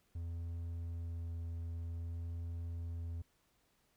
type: tone with vibrato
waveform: triangle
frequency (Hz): 84.1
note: E2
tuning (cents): +35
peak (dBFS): -37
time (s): 0.15-3.22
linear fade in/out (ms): 5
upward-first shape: sine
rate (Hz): 0.53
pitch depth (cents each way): 8
effects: pink hiss -75 dBFS RMS until 3.96 s